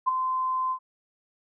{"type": "tone with ADSR envelope", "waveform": "sine", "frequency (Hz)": 1033, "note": "C6", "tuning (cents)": -22, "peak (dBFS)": -17, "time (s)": [0.06, 0.79], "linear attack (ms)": 22, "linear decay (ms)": 14, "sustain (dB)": -7, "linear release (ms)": 78, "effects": []}